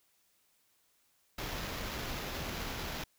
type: noise with sample-and-hold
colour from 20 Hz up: pink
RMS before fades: -39 dBFS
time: 1.38-3.04 s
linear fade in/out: 5 ms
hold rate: 8820 Hz
effects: white hiss -72 dBFS RMS until 3.18 s